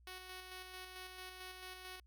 5% pulse tone with tremolo, 370 Hz, F#4, in tune, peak -36 dBFS, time 0.07-2 s, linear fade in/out 2 ms, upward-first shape square, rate 4.5 Hz, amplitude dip 35%, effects added 60 Hz sine -62 dBFS peak until 2.06 s

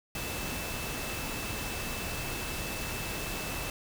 sine tone in noise, 2637 Hz, E7, in tune, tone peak -42 dBFS, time 0.15-3.7 s, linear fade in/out 2 ms, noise pink, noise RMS -36 dBFS, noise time 0.15-3.7 s, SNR -9 dB, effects none

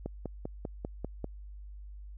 click train, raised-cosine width 2 ms, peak -22 dBFS, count 7, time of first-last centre 0.06-1.243 s, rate 5.07 Hz, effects added 50 Hz sine -43 dBFS peak until 2.17 s

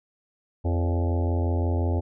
harmonic tone with a mistuned harmonic, 85.7 Hz, F2, 32 cents flat, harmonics 1 / 3 / 4 / 5 / 6 / 7 / 8 / 9 / 10, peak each -22 / -32 / -34 / -36 / -38 / -39 / -40 / -41 / -42 dBFS, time 0.64-2.01 s, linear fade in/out 20 ms, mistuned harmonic 6, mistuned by +74 cents, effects none

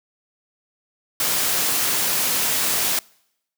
white high-pass noise, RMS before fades -21 dBFS, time 1.2-2.99 s, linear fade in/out 2 ms, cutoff 120 Hz, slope 12 dB/octave, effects noise-tail reverb RT60 0.8 s tail -26 dB re dry

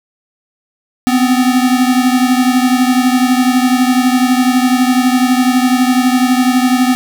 square beating tone pair, 250 / 262 Hz, B3 / C4, +21 / +2 cents, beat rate 12 Hz, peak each -11 / -15 dBFS, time 1.07-6.95 s, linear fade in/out 0 ms, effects none

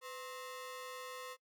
sawtooth ring-modulated tone, 784 Hz, G5, in tune, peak -38 dBFS, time 0.01-1.37 s, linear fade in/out 50 ms, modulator 279 Hz, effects noise-tail reverb RT60 0.1 s tail -22 dB re dry

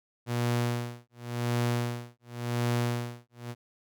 sawtooth tone with tremolo, 120 Hz, B2, 49 cents flat, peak -21 dBFS, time 0.26-3.55 s, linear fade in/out 50 ms, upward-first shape sine, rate 0.91 Hz, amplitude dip 100%, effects none

